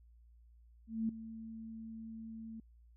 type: tone with ADSR envelope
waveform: sine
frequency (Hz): 223.7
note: A3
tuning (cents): +29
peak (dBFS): -30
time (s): 0.87-2.6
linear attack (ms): 220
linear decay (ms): 4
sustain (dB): -14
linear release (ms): 3
effects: added 58 Hz sine -59 dBFS peak until 2.96 s